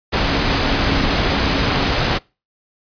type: tone in noise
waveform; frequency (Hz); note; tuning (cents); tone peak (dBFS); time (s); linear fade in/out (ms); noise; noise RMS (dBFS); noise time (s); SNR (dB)
sine; 277.2; C#4; 0; -26; 0.22-1.88; 20; pink; -17; 0.12-2.19; -12
effects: noise-tail reverb RT60 0.3 s tail -25 dB re dry + resampled to 11025 Hz